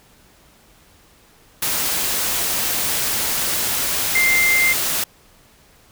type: tone in noise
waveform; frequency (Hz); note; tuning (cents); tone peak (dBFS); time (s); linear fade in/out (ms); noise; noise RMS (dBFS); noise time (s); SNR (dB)
sine; 2093; C7; 0; -14; 4.15-4.73; 5; white; -21; 1.62-5.04; +4
effects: pink hiss -52 dBFS RMS until 5.91 s